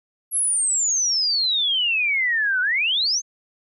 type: exponential two-way sweep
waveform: sine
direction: down then up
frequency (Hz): 11390 to 1452 to 6530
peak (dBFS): -18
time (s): 0.31-3.22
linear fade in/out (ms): 50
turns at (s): 2.61
effects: none